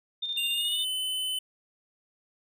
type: tone with tremolo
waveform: sine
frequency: 3619 Hz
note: A7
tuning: 48 cents sharp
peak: -28 dBFS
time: 0.22-0.85 s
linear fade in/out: 10 ms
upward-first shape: square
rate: 14 Hz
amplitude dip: 40%
type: tone with pitch glide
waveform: square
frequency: 2794 to 3029 Hz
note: F7 to F#7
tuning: 0 to +40 cents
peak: -29 dBFS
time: 0.37-1.39 s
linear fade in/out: 5 ms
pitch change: +140 cents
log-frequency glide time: 0.52-0.85 s
effects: none